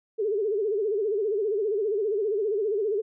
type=tone with vibrato; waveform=sine; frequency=417.5 Hz; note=G#4; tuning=9 cents sharp; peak=-23 dBFS; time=0.18-3.02 s; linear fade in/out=20 ms; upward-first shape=sine; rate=15 Hz; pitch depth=130 cents each way; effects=none